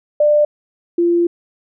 sine tone pair in turn, 595 / 344.1 Hz, D5 / F4, +22 / -26 cents, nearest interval major sixth, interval 948 cents, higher first, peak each -9 / -11 dBFS, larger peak first, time 0.2-0.45 / 0.98-1.27 s, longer second, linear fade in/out 5 ms, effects none

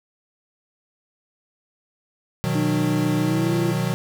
square chord, B major, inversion none, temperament equal with one note detuned, 123.47 / 155.56 / 182.77 Hz, B2 / D#3 / F#3, 0 / 0 / -21 cents, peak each -26 dBFS, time 2.44-3.94 s, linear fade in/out 0 ms
sine tone with pitch glide, 302.3 to 341.3 Hz, D#4 to F4, -50 to -40 cents, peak -22 dBFS, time 2.55-3.72 s, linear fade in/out 5 ms, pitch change +210 cents, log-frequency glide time 3.18-3.55 s
effects none

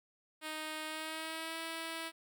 5% pulse tone with pitch glide, 311.1 to 326.9 Hz, D#4 to E4, 0 to -14 cents, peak -28 dBFS, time 0.41-2.12 s, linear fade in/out 50 ms, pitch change +86 cents, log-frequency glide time 0.86-1.58 s, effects none

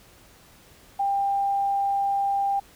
sine tone, 795 Hz, G5, 24 cents sharp, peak -21 dBFS, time 0.99-2.6 s, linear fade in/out 10 ms, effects pink hiss -53 dBFS RMS until 2.75 s

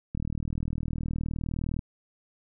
click train, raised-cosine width 5 ms, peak -19 dBFS, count 66, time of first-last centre 0.15-1.791 s, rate 39.6 Hz, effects none

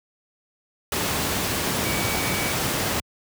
sine tone in noise, 2272 Hz, C#7, 42 cents sharp, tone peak -31 dBFS, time 1.85-2.52 s, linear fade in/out 2 ms, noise pink, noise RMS -24 dBFS, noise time 0.92-3 s, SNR -10 dB, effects high-pass 80 Hz 12 dB/octave

